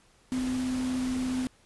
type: tone in noise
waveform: sine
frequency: 255.3 Hz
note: C4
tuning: 42 cents flat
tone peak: -27 dBFS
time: 0.32-1.47 s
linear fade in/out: 0 ms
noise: pink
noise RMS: -40 dBFS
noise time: 0.32-1.47 s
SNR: +10 dB
effects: pink hiss -62 dBFS RMS until 1.65 s + resampled to 24000 Hz